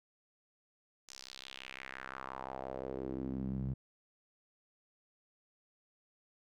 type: tone with band-pass filter sweep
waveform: sawtooth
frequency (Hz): 65.8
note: C2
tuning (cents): +10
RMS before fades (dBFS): -42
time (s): 1.08-3.74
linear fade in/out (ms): 10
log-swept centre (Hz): 6100 to 140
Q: 2.7
effects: none